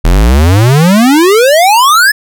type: exponential sweep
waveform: square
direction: up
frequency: 38.89 to 1760 Hz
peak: -4 dBFS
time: 0.04-2.12 s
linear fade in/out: 10 ms
effects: none